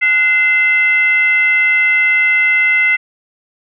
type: tone with frequency modulation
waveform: sine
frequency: 2062 Hz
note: C7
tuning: 26 cents flat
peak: -9 dBFS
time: 0.01-2.97 s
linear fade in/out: 20 ms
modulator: 602 Hz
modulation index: 0.55
effects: none

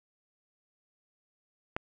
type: click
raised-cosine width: 0.5 ms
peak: -16 dBFS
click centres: 1.765 s
effects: none

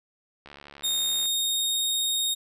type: click train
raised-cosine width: 0.3 ms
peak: -28 dBFS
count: 58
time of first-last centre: 0.46-1.256 s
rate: 71.6 Hz
type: tone with pitch glide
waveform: sawtooth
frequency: 3692 to 3716 Hz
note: A#7 to A#7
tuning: -17 to -6 cents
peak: -21 dBFS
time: 0.83-2.35 s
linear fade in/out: 20 ms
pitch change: +11 cents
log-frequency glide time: 0.97-1.82 s
effects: none

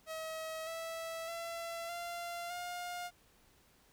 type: tone with pitch steps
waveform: sawtooth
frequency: 639 / 655.8 / 673.1 / 690.8 / 709 Hz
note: D#5 / E5 / E5 / F5 / F5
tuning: +46 / -9 / +36 / -19 / +26 cents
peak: -36 dBFS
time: 0.06-3.11 s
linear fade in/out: 50 ms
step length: 610 ms
effects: pink hiss -67 dBFS RMS until 3.92 s

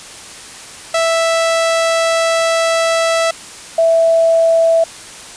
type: tone pair in turn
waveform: sawtooth / sine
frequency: 659.3 / 659.3 Hz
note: E5 / E5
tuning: 0 / 0 cents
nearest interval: unison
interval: 0 cents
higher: neither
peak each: -8 dBFS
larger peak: neither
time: 0.94-3.31 / 3.78-4.84 s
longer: first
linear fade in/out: 5 ms
effects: white hiss -33 dBFS RMS until 5.36 s + resampled to 22050 Hz

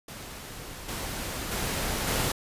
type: noise with level steps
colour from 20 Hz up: pink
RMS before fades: -41 / -34 / -30 / -27 dBFS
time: 0.08-2.32 s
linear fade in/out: 5 ms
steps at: 0.88 / 1.51 / 2.07 s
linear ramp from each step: 10 ms
effects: resampled to 32000 Hz

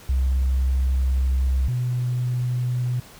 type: tone pair in turn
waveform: sine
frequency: 65.41 / 123.91 Hz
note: C2 / B2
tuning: 0 / +6 cents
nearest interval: major seventh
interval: 1106 cents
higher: second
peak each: -16 / -20 dBFS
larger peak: first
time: 0.09-1.68 / 1.68-3 s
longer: first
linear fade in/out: 5 ms
effects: tanh soft clip ceiling -15 dBFS + pink hiss -46 dBFS RMS until 3.19 s

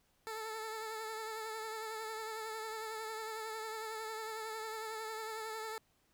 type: tone with vibrato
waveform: 15% pulse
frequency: 440 Hz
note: A4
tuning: in tune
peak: -34 dBFS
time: 0.27-5.78 s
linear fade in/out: 0 ms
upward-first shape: triangle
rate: 11 Hz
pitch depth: 37 cents each way
effects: pink hiss -74 dBFS RMS until 6.13 s

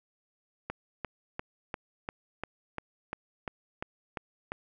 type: click train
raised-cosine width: 0.5 ms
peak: -19 dBFS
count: 12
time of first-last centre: 0.7-4.519 s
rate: 2.88 Hz
effects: none

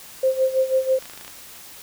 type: tone with tremolo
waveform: sine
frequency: 524 Hz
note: C5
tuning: 2 cents sharp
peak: -14 dBFS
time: 0.23-0.99 s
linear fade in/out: 5 ms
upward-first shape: sine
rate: 6.1 Hz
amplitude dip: 80%
type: clicks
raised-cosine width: 0.2 ms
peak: -22 dBFS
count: 8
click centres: 1.025 / 1.056 / 1.098 / 1.135 / 1.176 / 1.211 / 1.248 / 1.279 s
effects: white hiss -42 dBFS RMS until 1.82 s

